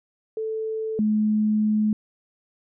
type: tone pair in turn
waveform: sine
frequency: 440 / 213.6 Hz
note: A4 / G#3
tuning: 0 / +49 cents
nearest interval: octave + minor second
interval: 1251 cents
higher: first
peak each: -25 / -18 dBFS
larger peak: second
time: 0.37-0.99 / 0.99-1.93 s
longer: second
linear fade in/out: 2 ms
effects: none